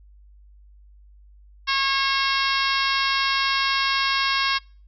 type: harmonic tone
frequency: 544 Hz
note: C#5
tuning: 33 cents flat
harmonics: 2 / 3 / 4 / 5 / 6 / 7 / 8 / 9 / 10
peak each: -25 / -27 / -28 / -29 / -30 / -30 / -31 / -32 / -32 dBFS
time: 1.67-4.59 s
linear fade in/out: 20 ms
effects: noise-tail reverb RT60 0.4 s tail -25 dB re dry + added 50 Hz sine -47 dBFS peak until 4.87 s